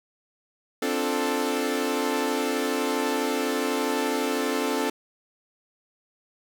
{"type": "chord", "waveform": "sawtooth", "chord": "D minor seventh", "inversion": "third", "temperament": "equal", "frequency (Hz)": [261.6, 293.7, 349.2, 440], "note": ["C4", "D4", "F4", "A4"], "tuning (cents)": [0, 0, 0, 0], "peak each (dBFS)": [-25, -26, -29, -24], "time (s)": [0.82, 4.9], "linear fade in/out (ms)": 5, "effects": []}